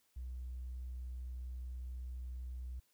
triangle tone, 62.4 Hz, B1, 19 cents sharp, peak -37 dBFS, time 0.16-2.8 s, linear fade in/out 10 ms, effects tanh soft clip ceiling -39 dBFS + white hiss -75 dBFS RMS until 2.93 s

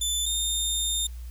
20% pulse tone pair in turn, 3520 / 3640 Hz, A7 / A#7, 0 / -42 cents, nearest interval minor second, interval 58 cents, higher second, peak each -19 dBFS, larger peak neither, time 0.01-0.26 / 0.26-1.07 s, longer second, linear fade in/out 5 ms, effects added 60 Hz sine -35 dBFS peak until 1.3 s + white hiss -56 dBFS RMS until 1.3 s

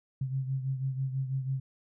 sine beating tone pair, 132.3 / 138.4 Hz, C3 / C#3, +20 / -2 cents, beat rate 6.1 Hz, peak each -30 / -37 dBFS, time 0.21-1.6 s, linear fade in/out 5 ms, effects none

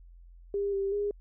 sine tone with pitch steps, 401.8 / 393.1 / 409.3 Hz, G4 / G4 / G#4, +43 / +5 / -25 cents, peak -27 dBFS, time 0.54-1.11 s, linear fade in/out 2 ms, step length 190 ms, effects added 43 Hz sine -49 dBFS peak until 1.2 s

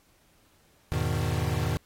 square chord, E major seventh, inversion none, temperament equal, 82.41 / 103.83 / 123.47 / 155.56 Hz, E2 / G#2 / B2 / D#3, 0 / 0 / 0 / 0 cents, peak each -32 dBFS, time 0.92-1.77 s, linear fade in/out 0 ms, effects pink hiss -64 dBFS RMS until 1.85 s + AAC 48 kbps

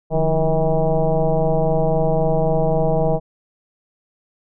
sine tone with frequency modulation, 314.1 Hz, D#4, 16 cents sharp, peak -14 dBFS, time 0.1-3.2 s, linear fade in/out 50 ms, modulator 163 Hz, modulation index 2.7, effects none

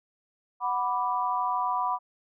sine chord, B minor, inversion second, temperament equal, 740 / 987.8 / 1174.7 Hz, F#5 / B5 / D6, 0 / 0 / 0 cents, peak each -31 / -27 / -31 dBFS, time 0.6-1.99 s, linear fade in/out 50 ms, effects none

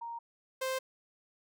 sine / sawtooth tone pair in turn, 932.3 / 523.2 Hz, A#5 / C5, 0 / 0 cents, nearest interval minor seventh, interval 1000 cents, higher first, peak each -38 / -28 dBFS, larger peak second, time 0.01-0.19 / 0.61-0.79 s, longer neither, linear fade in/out 10 ms, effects none

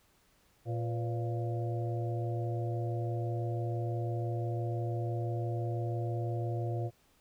harmonic tone with a mistuned harmonic, 116.54 Hz, A#2, in tune, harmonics 1 / 3 / 4 / 5 / 6, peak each -32 / -40 / -44 / -45 / -43 dBFS, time 0.65-6.91 s, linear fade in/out 50 ms, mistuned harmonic 4, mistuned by +110 cents, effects pink hiss -68 dBFS RMS until 7.2 s

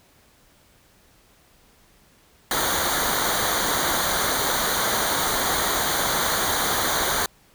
pink noise with comb filter, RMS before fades -23 dBFS, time 2.51-7.26 s, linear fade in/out 2 ms, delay 0.38 ms, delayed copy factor -0.8, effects pink hiss -57 dBFS RMS until 7.54 s

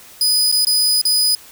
sawtooth tone with dropouts, 4978 Hz, D#8, in tune, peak -10 dBFS, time 0.21-1.35 s, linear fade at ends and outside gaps 2 ms, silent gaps 0.516-0.524 / 0.649-0.669 / 1.015-1.052 s, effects white hiss -42 dBFS RMS until 1.51 s

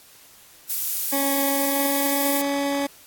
violet noise, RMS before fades -24 dBFS, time 0.69-2.42 s, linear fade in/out 10 ms
20% pulse tone with pitch glide, 277.2 to 281.2 Hz, C#4 to C#4, 0 to +25 cents, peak -17 dBFS, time 1.12-2.87 s, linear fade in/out 10 ms, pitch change +25 cents, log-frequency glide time 1.43-2.42 s
effects white hiss -50 dBFS RMS until 3.06 s + AAC 64 kbps

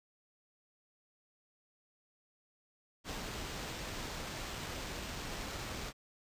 pink noise with sample-and-hold, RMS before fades -42 dBFS, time 3.04-5.93 s, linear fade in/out 50 ms, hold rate 11025 Hz, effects resampled to 32000 Hz

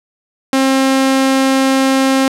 sawtooth tone, 266.9 Hz, C4, 35 cents sharp, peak -6 dBFS, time 0.53-2.28 s, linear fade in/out 2 ms, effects low-pass 11000 Hz 12 dB/octave

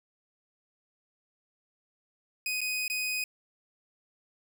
sawtooth tone with dropouts, 2500 Hz, D#7, 8 cents sharp, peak -26 dBFS, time 2.46-3.24 s, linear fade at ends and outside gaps 2 ms, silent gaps 2.607-2.614 / 2.88-2.899 s, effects none

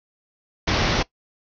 pink low-pass noise, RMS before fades -21 dBFS, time 0.67-1.03 s, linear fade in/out 10 ms, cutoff 5900 Hz, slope 96 dB/octave, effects noise-tail reverb RT60 0.1 s tail -19 dB re dry

